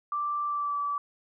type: tone with pitch glide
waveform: sine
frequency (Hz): 1174 to 1153.8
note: D6 to D6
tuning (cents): -1 to -31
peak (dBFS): -27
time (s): 0.12-0.98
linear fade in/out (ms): 2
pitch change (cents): -30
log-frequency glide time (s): 0.46-0.78
effects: none